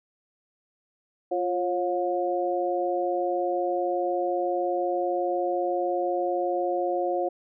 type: tone cluster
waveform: sine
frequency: 350.4 / 544 / 716 Hz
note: F4 / C#5 / F5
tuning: +6 / -33 / +43 cents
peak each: -28 dBFS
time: 1.31-7.29 s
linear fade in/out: 10 ms
effects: none